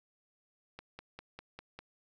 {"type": "click train", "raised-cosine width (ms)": 0.3, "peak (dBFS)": -29, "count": 6, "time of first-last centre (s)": [0.79, 1.79], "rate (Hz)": 5, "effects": []}